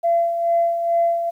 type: tone with tremolo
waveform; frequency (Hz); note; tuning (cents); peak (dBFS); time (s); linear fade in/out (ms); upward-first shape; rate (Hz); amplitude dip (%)
sine; 680; F5; -46; -13; 0.03-1.31; 20; sine; 2.3; 55
effects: tanh soft clip ceiling -9 dBFS + 9-bit